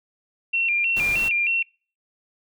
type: tone with vibrato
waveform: sine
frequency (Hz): 2552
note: D#7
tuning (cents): +43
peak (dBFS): -19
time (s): 0.53-1.63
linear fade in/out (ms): 10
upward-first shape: square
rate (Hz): 3.2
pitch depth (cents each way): 110
type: noise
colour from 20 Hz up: pink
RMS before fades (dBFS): -34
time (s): 0.96-1.29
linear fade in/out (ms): 10
effects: noise-tail reverb RT60 0.4 s tail -26 dB re dry